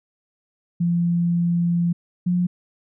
sine tone pair in turn, 172 / 177.86 Hz, F3 / F3, -26 / +32 cents, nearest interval minor second, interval 58 cents, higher second, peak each -17 dBFS, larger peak neither, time 0.8-1.93 / 2.26-2.47 s, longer first, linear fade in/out 10 ms, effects none

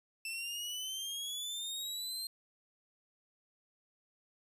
sawtooth exponential sweep, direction up, 2656 to 4194 Hz, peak -35 dBFS, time 0.25-2.27 s, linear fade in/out 2 ms, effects resampled to 32000 Hz

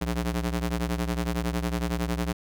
sawtooth ring-modulated tone, 118.5 Hz, A#2, 29 cents sharp, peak -19 dBFS, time 0.01-2.33 s, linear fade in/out 10 ms, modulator 53.8 Hz, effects none

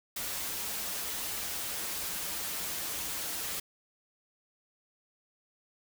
white noise with comb filter, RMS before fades -36 dBFS, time 0.16-3.6 s, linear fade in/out 5 ms, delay 7.9 ms, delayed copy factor -0.55, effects none

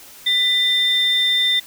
sine tone pair together, 1995 / 3592 Hz, B6 / A7, +17 / +35 cents, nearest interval minor seventh, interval 1018 cents, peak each -20 / -14 dBFS, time 0.26-1.6 s, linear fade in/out 10 ms, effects tanh soft clip ceiling -10 dBFS + white hiss -42 dBFS RMS until 1.66 s

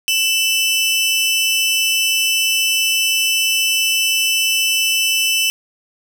sawtooth tone pair together, 2654 / 2999 Hz, E7 / F#7, +11 / +23 cents, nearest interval major second, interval 212 cents, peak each -14 dBFS, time 0.08-5.5 s, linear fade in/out 0 ms, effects none

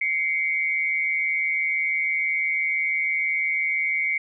sine tone pair together, 2093 / 2253 Hz, C7 / C#7, 0 / +28 cents, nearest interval minor second, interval 128 cents, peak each -24 dBFS, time 0.01-4.18 s, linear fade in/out 5 ms, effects none

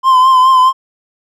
triangle tone with vibrato, 1035 Hz, C6, 19 cents flat, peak -3 dBFS, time 0.03-0.73 s, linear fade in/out 50 ms, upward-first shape triangle, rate 4.8 Hz, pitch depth 46 cents each way, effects none

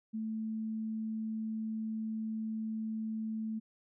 sine tone, 220 Hz, A3, in tune, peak -34 dBFS, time 0.13-3.6 s, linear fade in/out 20 ms, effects none

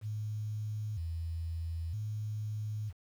sine tone with vibrato, 94.1 Hz, F#2, 30 cents sharp, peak -34 dBFS, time 0.01-2.93 s, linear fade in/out 50 ms, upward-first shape square, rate 0.52 Hz, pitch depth 220 cents each way, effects 10-bit

